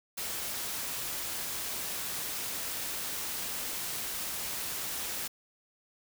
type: noise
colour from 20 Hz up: white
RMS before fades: -36 dBFS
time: 0.17-5.28 s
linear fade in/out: 10 ms
effects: none